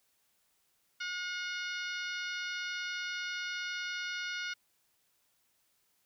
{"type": "harmonic tone", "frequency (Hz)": 721, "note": "F#5", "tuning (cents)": -45, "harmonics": [2, 3, 4, 5, 6, 7, 8], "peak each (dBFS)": [-38, -42, -44, -46, -48, -49, -50], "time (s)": [1, 4.54], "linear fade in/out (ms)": 10, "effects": ["white hiss -74 dBFS RMS until 6.05 s"]}